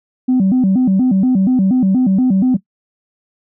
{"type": "tone with vibrato", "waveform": "sine", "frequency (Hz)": 220.8, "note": "A3", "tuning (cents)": 6, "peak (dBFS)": -8, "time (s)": [0.28, 2.57], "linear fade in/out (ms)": 10, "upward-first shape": "square", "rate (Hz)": 4.2, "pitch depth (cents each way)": 250, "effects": ["noise-tail reverb RT60 0.1 s tail -19 dB re dry", "tanh soft clip ceiling -7 dBFS"]}